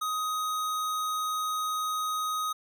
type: tone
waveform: square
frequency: 1254 Hz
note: D#6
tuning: 13 cents sharp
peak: -29 dBFS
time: 0.01-2.53 s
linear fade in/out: 10 ms
effects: none